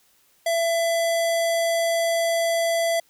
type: tone with low-pass filter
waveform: square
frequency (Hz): 669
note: E5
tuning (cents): +25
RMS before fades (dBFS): -22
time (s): 0.46-3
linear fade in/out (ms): 5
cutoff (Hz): 11000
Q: 1.2
effects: white hiss -61 dBFS RMS until 3.09 s